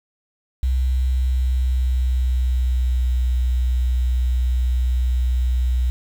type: tone with pitch glide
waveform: sine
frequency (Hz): 64.3 to 62.18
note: C2 to B1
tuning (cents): -30 to +12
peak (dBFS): -16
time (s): 0.63-5.9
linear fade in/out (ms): 0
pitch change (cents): -58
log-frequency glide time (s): 0.78-3.19
effects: 7-bit